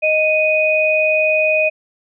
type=tone pair together; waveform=sine; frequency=622.2 / 2489 Hz; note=D#5 / D#7; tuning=0 / 0 cents; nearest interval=2 octaves; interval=2400 cents; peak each=-15 dBFS; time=0.02-1.7 s; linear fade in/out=20 ms; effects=none